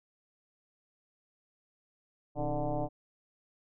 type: tone with frequency modulation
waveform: sine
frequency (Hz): 304.9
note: D#4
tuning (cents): -35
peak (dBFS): -29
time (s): 2.35-2.89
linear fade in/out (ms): 50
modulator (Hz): 144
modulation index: 3.4
effects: none